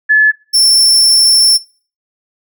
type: tone pair in turn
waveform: sine / sawtooth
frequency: 1721 / 5387 Hz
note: A6 / E8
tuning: -39 / +37 cents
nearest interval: octave + minor sixth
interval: 1976 cents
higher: second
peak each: -4 dBFS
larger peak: neither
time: 0.09-0.32 / 0.53-1.58 s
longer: second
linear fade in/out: 20 ms
effects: noise-tail reverb RT60 0.4 s tail -20 dB re dry